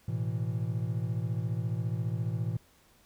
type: chord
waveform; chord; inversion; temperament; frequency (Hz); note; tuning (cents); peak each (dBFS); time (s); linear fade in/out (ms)
triangle; A suspended second; none; equal with one note detuned; 110 / 124.55 / 164.81; A2 / B2 / E3; 0 / +15 / 0; -30 / -32 / -34; 0.08-2.57; 5
effects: pink hiss -63 dBFS RMS until 3.05 s